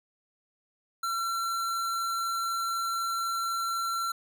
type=tone; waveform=square; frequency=1356 Hz; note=E6; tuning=49 cents sharp; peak=-29 dBFS; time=1.03-4.12 s; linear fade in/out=5 ms; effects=none